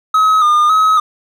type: tone with vibrato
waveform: triangle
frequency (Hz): 1244.5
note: D#6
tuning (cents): 0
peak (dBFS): -6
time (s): 0.14-1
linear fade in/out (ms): 5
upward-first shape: square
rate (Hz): 1.8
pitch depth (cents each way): 44
effects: none